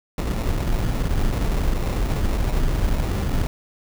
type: noise with sample-and-hold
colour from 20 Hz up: brown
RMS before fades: -21 dBFS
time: 0.18-3.47 s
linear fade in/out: 2 ms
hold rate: 1575 Hz
effects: none